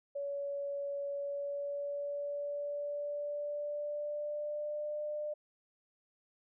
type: tone with pitch glide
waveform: sine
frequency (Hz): 565 to 598.6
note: C#5 to D5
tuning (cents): +33 to +33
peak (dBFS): -35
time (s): 0.15-5.34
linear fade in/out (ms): 10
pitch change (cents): +100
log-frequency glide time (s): 1.08-5
effects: none